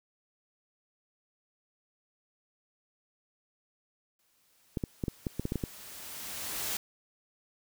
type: noise with exponential growth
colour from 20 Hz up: white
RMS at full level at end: -33 dBFS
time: 4.19-6.77 s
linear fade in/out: 2 ms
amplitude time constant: 560 ms
type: clicks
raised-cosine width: 3 ms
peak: -18 dBFS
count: 10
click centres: 4.772 / 4.838 / 5.038 / 5.082 / 5.268 / 5.396 / 5.454 / 5.521 / 5.557 / 5.638 s
effects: none